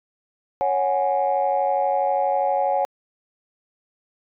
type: chord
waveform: sine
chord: C# suspended fourth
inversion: none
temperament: just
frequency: 554.4 / 739.2 / 831.5 Hz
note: C#5 / F#5 / G#5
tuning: 0 / -2 / +2 cents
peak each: -22 dBFS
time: 0.61-2.85 s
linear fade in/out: 0 ms
effects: tanh soft clip ceiling -11 dBFS